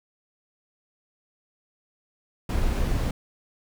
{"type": "noise", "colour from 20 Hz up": "brown", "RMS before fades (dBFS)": -24, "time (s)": [2.49, 3.11], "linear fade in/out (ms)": 5, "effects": []}